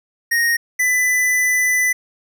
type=tone pair in turn; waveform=square; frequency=1864.7 / 1997.2 Hz; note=A#6 / B6; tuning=0 / +19 cents; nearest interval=minor second; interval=119 cents; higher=second; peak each=-15 dBFS; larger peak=neither; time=0.31-0.57 / 0.79-1.93 s; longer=second; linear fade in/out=10 ms; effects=none